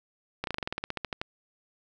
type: slowing click train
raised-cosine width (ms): 0.3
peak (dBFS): -15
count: 15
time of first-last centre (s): 0.44-1.215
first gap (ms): 32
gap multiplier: 1.08
effects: none